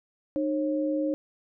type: tone pair together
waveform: sine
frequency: 304.7 / 542.9 Hz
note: D#4 / C#5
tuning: -36 / -36 cents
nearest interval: minor seventh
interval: 1000 cents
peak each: -26 / -29 dBFS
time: 0.36-1.14 s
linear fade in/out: 0 ms
effects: none